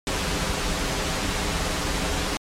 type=noise with comb filter; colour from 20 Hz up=pink; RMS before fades=-25 dBFS; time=0.07-2.37 s; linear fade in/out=0 ms; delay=8.6 ms; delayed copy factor=-0.6; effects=low-pass 8000 Hz 12 dB/octave + MP3 96 kbps